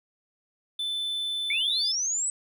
triangle tone, 3520 Hz, A7, in tune, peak -26 dBFS, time 0.79-1.92 s, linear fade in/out 5 ms
sine linear sweep, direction up, 2153 to 8100 Hz, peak -25 dBFS, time 1.5-2.3 s, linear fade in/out 2 ms
effects none

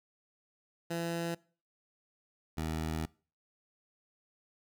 15% pulse tone pair in turn, 168.7 / 79.34 Hz, E3 / D#2, +40 / +34 cents, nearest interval octave + minor second, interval 1306 cents, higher first, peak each -27 dBFS, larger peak neither, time 0.9-1.35 / 2.57-3.06 s, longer second, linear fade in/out 10 ms, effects noise-tail reverb RT60 0.4 s tail -23 dB re dry

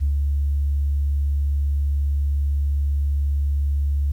sine tone with ADSR envelope, 71.2 Hz, C#2, 47 cents sharp, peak -15 dBFS, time 0-4.12 s, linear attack 30 ms, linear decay 92 ms, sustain -2 dB, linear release 7 ms, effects tanh soft clip ceiling -13 dBFS + 9-bit

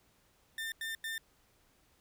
30% pulse tone bursts, 1798 Hz, A6, 37 cents sharp, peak -34 dBFS, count 3, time 0.58-1.18 s, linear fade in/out 2 ms, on 140 ms, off 90 ms, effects pink hiss -69 dBFS RMS until 2 s

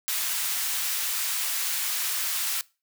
white high-pass noise, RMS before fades -28 dBFS, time 0.08-2.61 s, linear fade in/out 0 ms, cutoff 1200 Hz, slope 12 dB/octave, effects noise-tail reverb RT60 0.3 s tail -22 dB re dry

